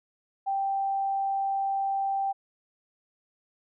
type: tone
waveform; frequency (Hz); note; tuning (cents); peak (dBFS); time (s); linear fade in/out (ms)
sine; 784; G5; 0; -25; 0.46-2.33; 20
effects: none